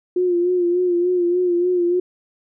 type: tone with vibrato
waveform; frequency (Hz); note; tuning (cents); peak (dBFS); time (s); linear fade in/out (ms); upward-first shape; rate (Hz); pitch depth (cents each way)
sine; 354.9; F4; +28; -15; 0.16-2; 5; sine; 3.4; 45
effects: none